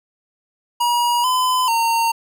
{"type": "tone with pitch steps", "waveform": "square", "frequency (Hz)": [958, 1014, 918], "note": ["A#5", "B5", "A#5"], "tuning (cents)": [47, 45, -27], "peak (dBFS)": -16, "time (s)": [0.8, 2.12], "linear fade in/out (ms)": 10, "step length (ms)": 440, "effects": []}